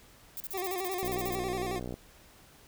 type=noise bursts; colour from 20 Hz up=violet; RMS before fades=-38 dBFS; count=15; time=0.37-1.353 s; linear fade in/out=0 ms; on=31 ms; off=37 ms
type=tone with vibrato; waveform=25% pulse; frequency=371.1 Hz; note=F#4; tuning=5 cents sharp; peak=-29 dBFS; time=0.53-1.8 s; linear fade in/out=20 ms; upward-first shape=square; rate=11 Hz; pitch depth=66 cents each way
type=click train; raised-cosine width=2 ms; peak=-25 dBFS; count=57; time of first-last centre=1.03-1.941 s; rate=61.5 Hz
effects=pink hiss -57 dBFS RMS until 2.67 s